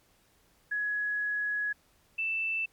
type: tone pair in turn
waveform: sine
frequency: 1679 / 2654 Hz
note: G#6 / E7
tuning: +18 / +11 cents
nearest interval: minor sixth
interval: 793 cents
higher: second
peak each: -28 dBFS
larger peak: neither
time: 0.71-1.73 / 2.18-2.66 s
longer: first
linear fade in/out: 10 ms
effects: pink hiss -66 dBFS RMS until 2.72 s + MP3 96 kbps